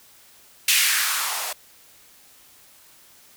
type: noise with band-pass filter sweep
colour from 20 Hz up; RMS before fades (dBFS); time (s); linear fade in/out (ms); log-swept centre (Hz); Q
violet; -22; 0.68-1.53; 5; 2600 to 640; 2.1
effects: white hiss -52 dBFS RMS until 3.36 s